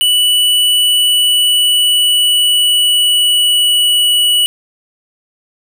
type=tone with pitch glide; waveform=square; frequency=2960 to 2941 Hz; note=F#7 to F#7; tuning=0 to -11 cents; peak=-9 dBFS; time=0.01-4.46 s; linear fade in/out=0 ms; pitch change=-11 cents; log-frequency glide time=0.78-4.12 s; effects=none

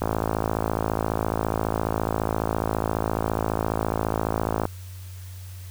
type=click train; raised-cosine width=1 ms; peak=-9 dBFS; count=254; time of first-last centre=0.02-4.654 s; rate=54.6 Hz; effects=added 92 Hz sine -36 dBFS peak until 5.7 s + white hiss -49 dBFS RMS until 5.7 s

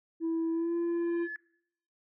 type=tone with pitch glide; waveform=sine; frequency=328.2 to 340.6 Hz; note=E4 to F4; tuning=-8 to -43 cents; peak=-26 dBFS; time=0.2-1.28 s; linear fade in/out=50 ms; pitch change=+65 cents; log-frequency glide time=0.52-0.75 s
type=tone with exponential growth; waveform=sine; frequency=1719 Hz; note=A6; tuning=41 cents flat; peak=-34 dBFS; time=0.21-1.36 s; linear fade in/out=1 ms; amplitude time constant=250 ms
effects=noise-tail reverb RT60 0.7 s tail -21 dB re dry + tanh soft clip ceiling -26 dBFS

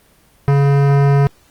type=tone with hard clipping; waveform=sine; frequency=140.5 Hz; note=C#3; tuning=24 cents sharp; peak=-11 dBFS; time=0.48-1.27 s; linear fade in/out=0 ms; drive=18 dB; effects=pink hiss -52 dBFS RMS until 1.5 s + Opus 24 kbps

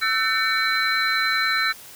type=tone cluster; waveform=sine; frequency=1321 / 1526 / 1796 / 2255 / 4047 Hz; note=E6 / G6 / A6 / C#7 / B7; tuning=+3 / -47 / +35 / +29 / +42 cents; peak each=-25 dBFS; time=0.01-1.73 s; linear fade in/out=20 ms; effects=tanh soft clip ceiling -9 dBFS + white hiss -43 dBFS RMS until 1.95 s

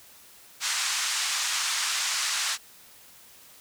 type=band-pass noise; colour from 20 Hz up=white; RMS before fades=-28 dBFS; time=0.6-2.58 s; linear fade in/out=50 ms; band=980 to 7800 Hz; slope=24 dB/octave; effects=white hiss -52 dBFS RMS until 3.6 s

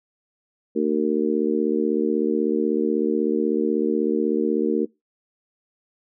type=harmonic tone; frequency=76.2 Hz; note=D#2; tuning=36 cents flat; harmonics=3 / 4 / 5 / 6; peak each=-24 / -24 / -24 / -24 dBFS; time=0.75-4.86 s; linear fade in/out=20 ms; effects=noise-tail reverb RT60 0.2 s tail -22 dB re dry

